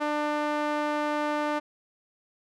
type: tone with band-pass filter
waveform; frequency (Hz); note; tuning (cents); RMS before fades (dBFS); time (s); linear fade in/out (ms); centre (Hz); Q
sawtooth; 298.1; D4; +26; -28; 0-1.6; 20; 950; 0.91
effects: none